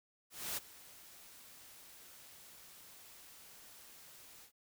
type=noise with ADSR envelope; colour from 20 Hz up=white; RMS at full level=-38 dBFS; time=0.3-4.52 s; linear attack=270 ms; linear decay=22 ms; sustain=-19 dB; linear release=87 ms; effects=none